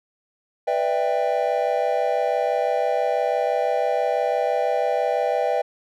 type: chord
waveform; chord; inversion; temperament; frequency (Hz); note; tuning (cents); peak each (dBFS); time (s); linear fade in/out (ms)
triangle; E minor seventh; second; just; 494.4 / 593.3 / 659.3 / 791.1; B4 / D5 / E5 / G5; +2 / +18 / 0 / +16; -23; 0.67-5.62; 10
effects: none